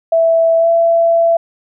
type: tone with pitch glide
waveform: sine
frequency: 659.3 to 670 Hz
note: E5 to E5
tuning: 0 to +28 cents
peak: -8 dBFS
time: 0.12-1.37 s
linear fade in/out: 5 ms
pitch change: +28 cents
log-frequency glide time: 0.58-0.68 s
effects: none